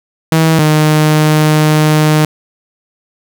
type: tone pair in turn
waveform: sawtooth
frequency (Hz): 160.8 / 153.64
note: E3 / D#3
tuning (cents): -43 / -22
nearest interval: minor second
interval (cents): 79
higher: first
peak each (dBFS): -3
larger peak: neither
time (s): 0.32-0.59 / 0.59-2.25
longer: second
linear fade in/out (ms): 2
effects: 7-bit